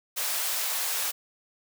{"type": "high-pass noise", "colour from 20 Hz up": "white", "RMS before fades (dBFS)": -29, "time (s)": [0.16, 1.12], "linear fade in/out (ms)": 20, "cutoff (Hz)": 540, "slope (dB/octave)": 24, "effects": []}